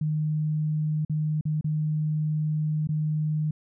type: tone with dropouts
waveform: sine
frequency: 153.5 Hz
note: D#3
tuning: 23 cents flat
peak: -23 dBFS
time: 0.01-3.51 s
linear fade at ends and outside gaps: 5 ms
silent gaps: 1.05-1.096 / 1.411-1.453 / 1.611-1.643 / 2.873-2.889 s
effects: none

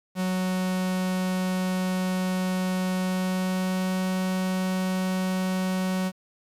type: tone with pitch glide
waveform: 45% pulse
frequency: 185 to 186.29 Hz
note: F#3 to F#3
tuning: 0 to +12 cents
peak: -24 dBFS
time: 0.15-6.12 s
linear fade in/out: 50 ms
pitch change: +12 cents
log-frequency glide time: 2.96-4 s
effects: resampled to 32000 Hz + 9-bit

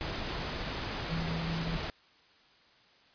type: tone in noise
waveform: sine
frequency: 164.81 Hz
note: E3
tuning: in tune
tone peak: -33 dBFS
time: 1.11-1.77 s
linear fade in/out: 0 ms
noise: pink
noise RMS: -36 dBFS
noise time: 0.01-1.9 s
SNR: 0 dB
effects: white hiss -62 dBFS RMS until 3.14 s + resampled to 11025 Hz

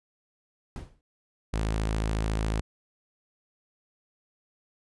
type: noise with exponential decay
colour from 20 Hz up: brown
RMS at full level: -32 dBFS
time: 0.76-1.01 s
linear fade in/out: 1 ms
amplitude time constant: 53 ms
type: tone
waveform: sawtooth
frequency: 54 Hz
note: A1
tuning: 32 cents flat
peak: -22 dBFS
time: 1.53-2.61 s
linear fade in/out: 10 ms
effects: resampled to 24000 Hz

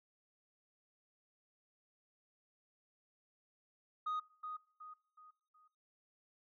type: tone with echo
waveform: sine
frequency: 1245 Hz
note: D#6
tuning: 1 cent sharp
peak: -33 dBFS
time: 4.06-4.2 s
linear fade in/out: 10 ms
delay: 370 ms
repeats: 4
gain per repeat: -8 dB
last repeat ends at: 5.68 s
effects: noise-tail reverb RT60 0.5 s tail -23 dB re dry + tanh soft clip ceiling -34 dBFS

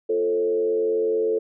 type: tone with frequency modulation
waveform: sine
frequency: 442 Hz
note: A4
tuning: 8 cents sharp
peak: -19 dBFS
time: 0.09-1.39 s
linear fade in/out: 10 ms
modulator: 90.8 Hz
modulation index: 0.66
effects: none

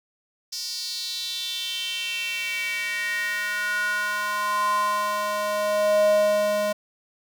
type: tone with high-pass filter sweep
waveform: square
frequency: 207.7 Hz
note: G#3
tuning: in tune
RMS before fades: -25 dBFS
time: 0.52-6.73 s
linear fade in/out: 10 ms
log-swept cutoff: 5100 to 480 Hz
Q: 5.4
effects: none

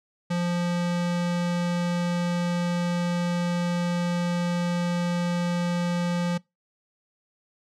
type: tone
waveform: square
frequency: 174.61 Hz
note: F3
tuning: in tune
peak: -24 dBFS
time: 0.3-6.38 s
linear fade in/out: 10 ms
effects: noise-tail reverb RT60 0.2 s tail -23 dB re dry + low-pass 7000 Hz 12 dB/octave

